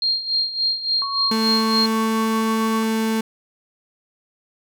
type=tone with tremolo; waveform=sine; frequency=4214 Hz; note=C8; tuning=12 cents sharp; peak=-16 dBFS; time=0.02-1.86 s; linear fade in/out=2 ms; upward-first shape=sine; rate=3.5 Hz; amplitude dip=75%
type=tone with pitch glide; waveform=sine; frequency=1111 to 1118.1 Hz; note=C#6 to C#6; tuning=+4 to +15 cents; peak=-25 dBFS; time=1.02-2.83 s; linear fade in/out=0 ms; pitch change=+11 cents; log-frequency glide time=1.55-2.69 s
type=tone; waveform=35% pulse; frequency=221.9 Hz; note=A3; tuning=15 cents sharp; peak=-17 dBFS; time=1.31-3.21 s; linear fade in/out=5 ms
effects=none